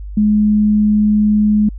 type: tone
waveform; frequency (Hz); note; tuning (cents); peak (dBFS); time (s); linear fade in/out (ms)
sine; 210.7; G#3; +25; -9; 0.17-1.69; 5
effects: added 50 Hz sine -25 dBFS peak until 1.78 s